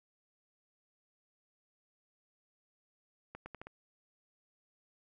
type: accelerating click train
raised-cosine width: 0.5 ms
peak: -30 dBFS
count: 5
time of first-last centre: 3.35-3.67 s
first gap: 110 ms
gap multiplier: 0.79
effects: none